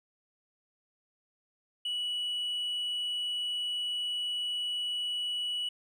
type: tone with tanh clipping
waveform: triangle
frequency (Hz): 2942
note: F#7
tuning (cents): -11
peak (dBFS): -31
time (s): 1.85-5.69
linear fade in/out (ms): 5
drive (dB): 6
effects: none